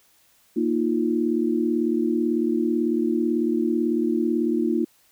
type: chord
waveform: sine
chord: Bb suspended fourth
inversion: none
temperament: equal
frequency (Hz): 233.1 / 311.1 / 349.2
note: Bb3 / Eb4 / F4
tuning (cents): 0 / 0 / 0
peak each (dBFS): -24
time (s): 0.56-4.85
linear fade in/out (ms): 10
effects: white hiss -60 dBFS RMS until 5.11 s